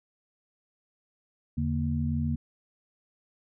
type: tone cluster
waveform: sine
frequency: 81.8 / 145.3 / 232.7 Hz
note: E2 / D3 / A#3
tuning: -13 / -18 / -3 cents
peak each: -30 dBFS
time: 1.57-2.36 s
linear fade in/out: 10 ms
effects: none